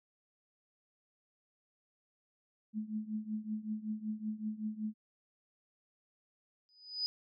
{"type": "tone with tremolo", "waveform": "sine", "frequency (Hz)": 215.2, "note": "A3", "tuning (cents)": -38, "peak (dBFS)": -32, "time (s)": [2.73, 4.94], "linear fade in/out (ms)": 50, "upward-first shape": "triangle", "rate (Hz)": 5.3, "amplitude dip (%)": 90}
{"type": "tone with exponential growth", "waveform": "sine", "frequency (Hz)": 4978, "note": "D#8", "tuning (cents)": 0, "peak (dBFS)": -29, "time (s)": [6.69, 7.06], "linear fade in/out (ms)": 0, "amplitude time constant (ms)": 80}
{"effects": []}